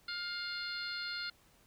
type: harmonic tone with a mistuned harmonic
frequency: 706 Hz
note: F5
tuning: 19 cents sharp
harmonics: 2 / 3 / 4 / 5 / 6 / 7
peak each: -41 / -47 / -50 / -48 / -41 / -51 dBFS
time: 0.08-1.3 s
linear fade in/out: 5 ms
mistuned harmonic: 7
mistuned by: -20 cents
effects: pink hiss -66 dBFS RMS until 1.66 s